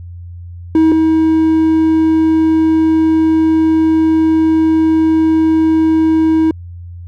triangle tone pair in turn, 319.2 / 319.2 Hz, D#4 / D#4, +44 / +44 cents, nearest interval unison, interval 0 cents, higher neither, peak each -4 / -6 dBFS, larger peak first, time 0.75-0.92 / 0.92-6.51 s, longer second, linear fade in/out 2 ms, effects added 87 Hz sine -27 dBFS peak until 7.07 s

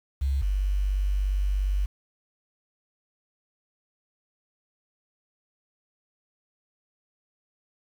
sine tone pair in turn, 67.9 / 48.55 Hz, C#2 / G1, -35 / -16 cents, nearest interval tritone, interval 581 cents, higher first, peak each -22 dBFS, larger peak neither, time 0.21-0.42 / 0.42-1.86 s, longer second, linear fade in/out 10 ms, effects 8-bit

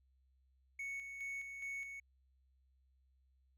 triangle tone with tremolo, 2217 Hz, C#7, in tune, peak -39 dBFS, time 0.79-2 s, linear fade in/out 5 ms, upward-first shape square, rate 2.4 Hz, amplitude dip 45%, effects added 65 Hz sine -70 dBFS peak until 3.57 s

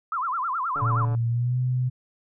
sine tone with vibrato, 1174.7 Hz, D6, in tune, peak -24 dBFS, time 0.12-1.05 s, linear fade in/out 2 ms, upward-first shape sine, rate 9.5 Hz, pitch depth 290 cents each way
click train, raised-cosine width 1 ms, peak -24 dBFS, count 57, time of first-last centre 0.76-1.149 s, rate 144 Hz
sine tone with pitch glide, 116.54 to 126.36 Hz, A#2 to B2, 0 to +40 cents, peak -21 dBFS, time 0.81-1.9 s, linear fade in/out 20 ms, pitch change +140 cents, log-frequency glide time 1.28-1.58 s
effects none

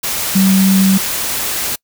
sine tone in noise, 191.9 Hz, G3, 37 cents flat, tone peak -8 dBFS, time 0.35-0.98 s, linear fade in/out 10 ms, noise white, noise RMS -19 dBFS, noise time 0.03-1.76 s, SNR +8 dB, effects noise-tail reverb RT60 0.1 s tail -26 dB re dry

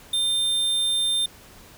square tone, 3600 Hz, A7, 39 cents sharp, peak -21 dBFS, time 0.13-1.26 s, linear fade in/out 5 ms, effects pink hiss -48 dBFS RMS until 1.77 s

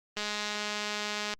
click train, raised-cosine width 0.2 ms, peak -16 dBFS, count 245, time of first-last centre 0.17-1.337 s, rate 209 Hz, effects Opus 24 kbps

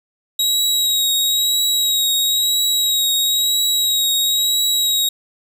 sawtooth tone with vibrato, 3822 Hz, A#7, 43 cents sharp, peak -12 dBFS, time 0.39-5.09 s, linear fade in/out 5 ms, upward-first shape triangle, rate 1 Hz, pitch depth 29 cents each way, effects 8-bit

